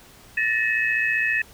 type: tone cluster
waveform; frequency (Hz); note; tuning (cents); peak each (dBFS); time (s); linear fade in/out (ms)
sine; 1758 / 1873 / 2571; A6 / A#6 / E7; -2 / +8 / -44; -24; 0.37-1.42; 5
effects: pink hiss -49 dBFS RMS until 1.53 s